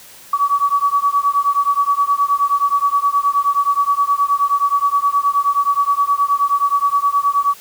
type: beating tone pair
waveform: sine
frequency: 1134 / 1143.5 Hz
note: C#6 / D6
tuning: +39 / -47 cents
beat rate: 9.5 Hz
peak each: -16 / -16 dBFS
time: 0.33-7.54 s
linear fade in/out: 5 ms
effects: white hiss -41 dBFS RMS until 7.6 s